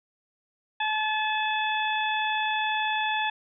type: harmonic tone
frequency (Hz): 862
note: A5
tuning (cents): -36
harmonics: 1 / 2 / 3 / 4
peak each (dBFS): -27 / -30 / -32 / -33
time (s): 0.8-3.3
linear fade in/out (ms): 5
effects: none